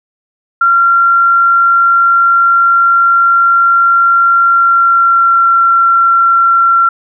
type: tone with pitch glide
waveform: sine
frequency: 1375 to 1363.9 Hz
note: F6 to F6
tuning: -27 to -41 cents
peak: -5 dBFS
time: 0.61-6.89 s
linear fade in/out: 5 ms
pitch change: -14 cents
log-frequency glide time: 4.47-5.52 s
effects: none